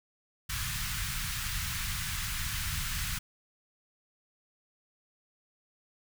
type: band-stop noise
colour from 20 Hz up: pink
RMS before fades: -34 dBFS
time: 0.49-3.19 s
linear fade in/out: 10 ms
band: 150 to 1300 Hz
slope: 24 dB/octave
effects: none